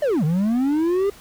triangle linear two-way sweep, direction down then up, 622.3 to 146.1 to 408.8 Hz, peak -15 dBFS, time 0.02-1.1 s, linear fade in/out 5 ms, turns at 0.24 s, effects pink hiss -46 dBFS RMS until 1.2 s

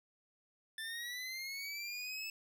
25% pulse linear sweep, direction up, 1760 to 2627 Hz, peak -37 dBFS, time 0.78-2.3 s, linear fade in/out 2 ms, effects none

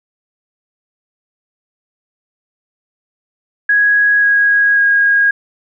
sine tone with pitch steps, 1661.2 / 1648.8 / 1636.4 Hz, G#6 / G#6 / G#6, 0 / -13 / -26 cents, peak -8 dBFS, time 3.69-5.31 s, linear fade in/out 5 ms, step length 540 ms, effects none

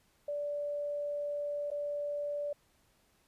sine tone with dropouts, 582 Hz, D5, 16 cents flat, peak -33 dBFS, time 0.28-2.53 s, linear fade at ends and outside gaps 5 ms, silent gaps 1.704-1.714 s, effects pink hiss -70 dBFS RMS until 3.27 s + resampled to 32000 Hz

